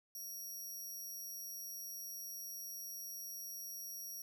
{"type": "tone", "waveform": "15% pulse", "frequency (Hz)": 5670, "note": "F8", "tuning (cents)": 25, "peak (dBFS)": -39, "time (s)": [0.15, 4.22], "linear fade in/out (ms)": 2, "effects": []}